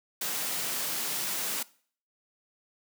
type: high-pass noise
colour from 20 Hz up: white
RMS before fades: -32 dBFS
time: 0.21-1.63 s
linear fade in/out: 5 ms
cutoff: 130 Hz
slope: 48 dB/octave
effects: noise-tail reverb RT60 0.5 s tail -21 dB re dry